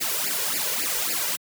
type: noise with flanger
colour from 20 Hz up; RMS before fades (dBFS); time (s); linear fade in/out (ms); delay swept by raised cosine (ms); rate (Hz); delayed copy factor
white; -26; 0-1.37; 20; 0.41 to 2.11; 3.6; +1
effects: high-pass 200 Hz 12 dB/octave